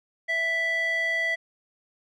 square tone with band-pass filter, 659.3 Hz, E5, in tune, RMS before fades -26 dBFS, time 0.28-1.36 s, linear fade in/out 20 ms, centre 1900 Hz, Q 3.5, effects none

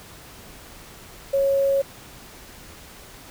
sine tone with quantisation, 550 Hz, C#5, 14 cents flat, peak -17 dBFS, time 1.33-1.82 s, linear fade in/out 10 ms, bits 7, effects pink hiss -44 dBFS RMS until 3.3 s

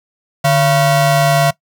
40% pulse ring-modulated tone, 415.3 Hz, G#4, in tune, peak -6 dBFS, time 0.44-1.51 s, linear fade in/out 10 ms, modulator 267 Hz, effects noise-tail reverb RT60 0.1 s tail -20 dB re dry

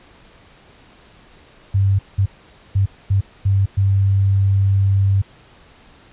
sine tone bursts at uneven times, 98 Hz, G2, in tune, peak -12 dBFS, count 6, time 1.74-1.99 / 2.18-2.26 / 2.75-2.86 / 3.1-3.21 / 3.45-3.66 / 3.77-5.22 s, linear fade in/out 10 ms, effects pink hiss -48 dBFS RMS until 6.12 s + resampled to 8000 Hz

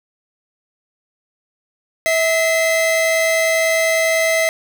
45% pulse tone pair together, 648 / 2054 Hz, E5 / C7, -30 / -33 cents, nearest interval octave + minor sixth, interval 1997 cents, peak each -16 / -18 dBFS, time 2.06-4.49 s, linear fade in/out 0 ms, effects none

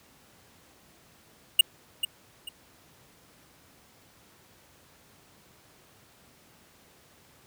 square tone with echo, 2855 Hz, F7, 37 cents sharp, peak -13 dBFS, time 1.59-1.61 s, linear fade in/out 5 ms, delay 440 ms, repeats 2, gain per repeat -11 dB, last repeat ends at 2.49 s, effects pink hiss -58 dBFS RMS until 7.46 s + high-pass 80 Hz 12 dB/octave

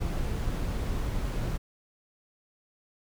brown noise, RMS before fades -30 dBFS, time 0-1.58 s, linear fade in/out 20 ms, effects none

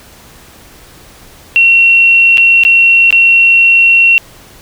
sine tone with dropouts, 2728 Hz, F7, 41 cents flat, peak -3 dBFS, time 1.56-4.18 s, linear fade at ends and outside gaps 0 ms, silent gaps 2.373-2.38 / 2.636-2.65 / 3.106-3.126 s, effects pink hiss -38 dBFS RMS until 4.61 s

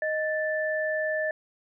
sine tone pair together, 622.7 / 1760 Hz, D#5 / A6, +1 / 0 cents, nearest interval octave + tritone, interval 1799 cents, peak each -27 / -29 dBFS, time 0.02-1.31 s, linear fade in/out 2 ms, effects none

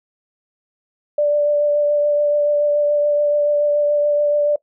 sine tone with vibrato, 587.3 Hz, D5, in tune, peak -13 dBFS, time 1.18-4.56 s, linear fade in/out 5 ms, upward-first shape triangle, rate 7 Hz, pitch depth 15 cents each way, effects noise-tail reverb RT60 0.1 s tail -21 dB re dry

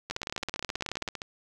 two click trains, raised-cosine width 0.2 ms, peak -14 / -18 dBFS, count 19 / 18, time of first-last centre 0.11-1.078 / 0.1-1.218 s, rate 18.6 / 15.2 Hz, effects none

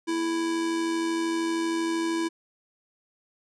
square tone with amplitude modulation, 330.6 Hz, E4, 5 cents sharp, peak -24 dBFS, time 0.07-2.29 s, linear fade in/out 20 ms, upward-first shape sine, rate 92.9 Hz, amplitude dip 35%, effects resampled to 22050 Hz

